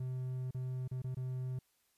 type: tone with dropouts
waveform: triangle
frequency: 128.2 Hz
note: C3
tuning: 35 cents flat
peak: -34 dBFS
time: 0-1.59 s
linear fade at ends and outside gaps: 5 ms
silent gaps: 0.509-0.545 / 0.878-0.913 / 1.02-1.042 / 1.147-1.168 s
effects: white hiss -75 dBFS RMS until 1.97 s + resampled to 32000 Hz